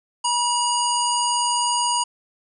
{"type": "harmonic tone with a mistuned harmonic", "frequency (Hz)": 963, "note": "B5", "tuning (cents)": -44, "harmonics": [1, 3, 5, 7, 9, 10], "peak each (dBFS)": [-21, -27, -28, -28, -28, -34], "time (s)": [0.24, 2.04], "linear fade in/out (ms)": 10, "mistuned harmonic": 10, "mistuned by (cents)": -18, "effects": []}